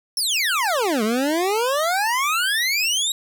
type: exponential two-way sweep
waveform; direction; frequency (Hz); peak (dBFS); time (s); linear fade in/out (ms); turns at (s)
25% pulse; down then up; 5588 to 207.7 to 3872; -15; 0.17-3.12; 2; 1.03
effects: none